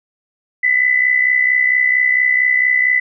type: tone with amplitude modulation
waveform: sine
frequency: 2000 Hz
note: B6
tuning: 21 cents sharp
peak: -8 dBFS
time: 0.63-3 s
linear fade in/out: 10 ms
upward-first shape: sine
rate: 64.4 Hz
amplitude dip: 65%
effects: none